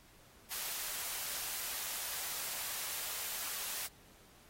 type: high-pass noise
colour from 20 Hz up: white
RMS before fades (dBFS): -40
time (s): 0.5-3.88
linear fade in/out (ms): 20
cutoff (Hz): 590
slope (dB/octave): 12
effects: pink hiss -62 dBFS RMS until 4.49 s + AAC 48 kbps